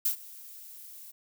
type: noise with ADSR envelope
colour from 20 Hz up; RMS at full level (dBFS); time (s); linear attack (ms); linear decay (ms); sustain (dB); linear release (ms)
violet; -25; 0.05-1.12; 7; 100; -22; 17
effects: none